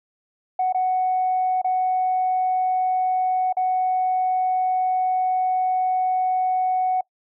sine tone with dropouts, 742 Hz, F#5, 5 cents sharp, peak -17 dBFS, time 0.59-7.01 s, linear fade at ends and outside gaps 5 ms, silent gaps 0.726-0.745 / 1.617-1.644 / 3.527-3.568 s, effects noise-tail reverb RT60 0.1 s tail -23 dB re dry + tanh soft clip ceiling -14 dBFS

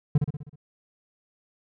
triangle tone with echo, 146.83 Hz, D3, in tune, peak -13 dBFS, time 0.15-0.18 s, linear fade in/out 5 ms, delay 63 ms, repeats 6, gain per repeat -5 dB, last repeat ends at 0.558 s, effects none

